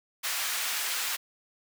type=high-pass noise; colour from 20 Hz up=pink; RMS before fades=-31 dBFS; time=0.23-1.17 s; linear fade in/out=20 ms; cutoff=1500 Hz; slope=12 dB/octave; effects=none